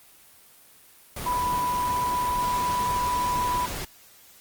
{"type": "tone in noise", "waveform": "sine", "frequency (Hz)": 987.8, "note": "B5", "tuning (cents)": 0, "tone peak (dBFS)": -23, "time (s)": [1.26, 3.66], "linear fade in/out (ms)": 5, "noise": "pink", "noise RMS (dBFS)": -33, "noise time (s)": [1.16, 3.85], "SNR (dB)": 7, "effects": ["white hiss -53 dBFS RMS until 4.4 s", "Opus 24 kbps"]}